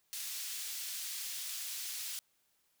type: high-pass noise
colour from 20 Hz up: pink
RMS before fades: -41 dBFS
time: 0.13-2.19 s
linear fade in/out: 0 ms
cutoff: 3800 Hz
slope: 12 dB/octave
effects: white hiss -75 dBFS RMS until 2.8 s